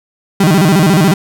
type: tone with vibrato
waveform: 35% pulse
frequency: 174.61 Hz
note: F3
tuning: in tune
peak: -5 dBFS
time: 0.4-1.14 s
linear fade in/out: 5 ms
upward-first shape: square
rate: 14 Hz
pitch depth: 210 cents each way
effects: none